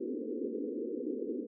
pink band-pass noise, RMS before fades -37 dBFS, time 0-1.47 s, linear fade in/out 10 ms, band 230 to 490 Hz, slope 96 dB/octave, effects none

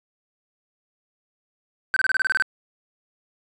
triangle tone bursts, 1541 Hz, G6, 30 cents flat, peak -15 dBFS, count 10, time 1.94-2.423 s, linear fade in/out 0 ms, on 24 ms, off 27 ms, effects resampled to 24000 Hz + 8-bit

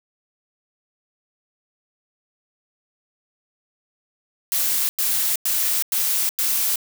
blue noise bursts, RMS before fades -21 dBFS, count 5, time 4.52-6.758 s, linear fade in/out 0 ms, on 370 ms, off 97 ms, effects none

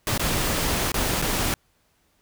pink noise with dropouts, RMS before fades -24 dBFS, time 0.07-1.54 s, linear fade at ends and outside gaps 1 ms, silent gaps 0.178-0.195 / 0.919-0.942 / 1.217-1.223 s, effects pink hiss -66 dBFS RMS until 2.21 s

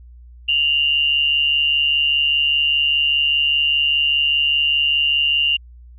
sine tone pair together, 2794 / 2939 Hz, F7 / F#7, 0 / -12 cents, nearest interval minor second, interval 88 cents, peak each -15 / -22 dBFS, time 0.48-5.57 s, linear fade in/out 10 ms, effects added 60 Hz sine -39 dBFS peak until 5.98 s

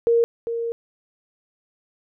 sine tone pair in turn, 466.2 / 464.3 Hz, A#4 / A#4, 0 / -7 cents, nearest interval unison, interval 7 cents, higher first, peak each -14 / -23 dBFS, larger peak first, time 0.07-0.24 / 0.47-0.72 s, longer second, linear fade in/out 0 ms, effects none

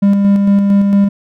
triangle tone with tremolo, 200 Hz, G3, 35 cents sharp, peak -4 dBFS, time 0.02-1.09 s, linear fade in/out 10 ms, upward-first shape square, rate 4.4 Hz, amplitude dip 30%, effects none

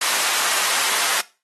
pink high-pass noise, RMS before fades -21 dBFS, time 0.01-1.21 s, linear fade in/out 5 ms, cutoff 980 Hz, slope 12 dB/octave, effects noise-tail reverb RT60 0.3 s tail -19 dB re dry + AAC 32 kbps

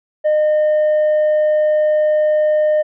sine tone with tanh clipping, 610 Hz, D#5, 34 cents flat, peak -12 dBFS, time 0.24-2.83 s, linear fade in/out 20 ms, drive 2 dB, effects none

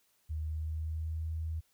sine tone with pitch glide, 77.78 to 80.15 Hz, D#2 to E2, 0 to -48 cents, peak -33 dBFS, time 0.29-1.61 s, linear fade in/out 20 ms, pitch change +52 cents, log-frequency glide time 0.4-1.25 s, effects white hiss -72 dBFS RMS until 1.73 s

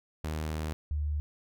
sawtooth / sine tone pair in turn, 77.78 / 74.37 Hz, D#2 / D2, 0 / +22 cents, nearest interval minor second, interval 78 cents, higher first, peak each -28 dBFS, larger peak neither, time 0.24-0.73 / 0.91-1.2 s, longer first, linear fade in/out 0 ms, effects none

